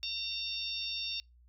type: harmonic tone with a mistuned harmonic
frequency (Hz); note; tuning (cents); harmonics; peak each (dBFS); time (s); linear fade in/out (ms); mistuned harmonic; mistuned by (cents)
910; A#5; -42; 3 / 4 / 5 / 6; -40 / -38 / -43 / -40; 0.03-1.2; 0; 3; +15
effects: noise-tail reverb RT60 0.2 s tail -26 dB re dry + added 60 Hz sine -58 dBFS peak until 1.48 s